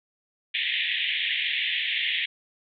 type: band-pass noise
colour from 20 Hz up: white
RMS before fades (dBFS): -27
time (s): 0.54-2.26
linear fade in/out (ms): 10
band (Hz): 1800 to 3600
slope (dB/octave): 96
effects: none